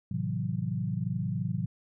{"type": "chord", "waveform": "sine", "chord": "F# half-diminished seventh", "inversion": "first", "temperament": "equal with one note detuned", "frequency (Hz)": [110, 130.81, 162.08, 185], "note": ["A2", "C3", "E3", "F#3"], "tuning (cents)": [0, 0, -29, 0], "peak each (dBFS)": -34, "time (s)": [0.11, 1.66], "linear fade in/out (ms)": 5, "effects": []}